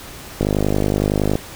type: click train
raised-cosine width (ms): 2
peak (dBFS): -4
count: 49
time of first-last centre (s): 0.41-1.355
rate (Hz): 50.8
effects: pink hiss -36 dBFS RMS until 1.55 s